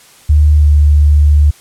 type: tone with pitch glide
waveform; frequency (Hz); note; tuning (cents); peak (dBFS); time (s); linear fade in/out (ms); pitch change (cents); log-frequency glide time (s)
sine; 74.9 to 73.78; D2 to D2; +35 to +9; -4; 0.29-1.51; 10; -26; 0.57-0.68
effects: white hiss -42 dBFS RMS until 1.6 s + low-pass 11000 Hz 12 dB/octave